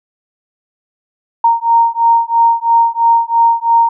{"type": "beating tone pair", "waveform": "sine", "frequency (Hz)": [925, 928], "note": ["A#5", "A#5"], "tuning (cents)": [-14, -8], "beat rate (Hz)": 3, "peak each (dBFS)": -11, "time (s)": [1.44, 3.89], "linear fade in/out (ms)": 5, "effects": []}